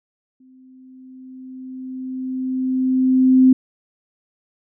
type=tone with exponential growth; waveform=sine; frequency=258.8 Hz; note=C4; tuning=19 cents flat; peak=-7 dBFS; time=0.4-3.53 s; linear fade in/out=5 ms; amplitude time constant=680 ms; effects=none